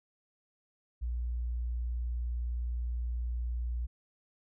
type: tone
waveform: sine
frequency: 59.7 Hz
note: A#1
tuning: 42 cents sharp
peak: -31 dBFS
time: 1.01-3.87 s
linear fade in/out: 20 ms
effects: none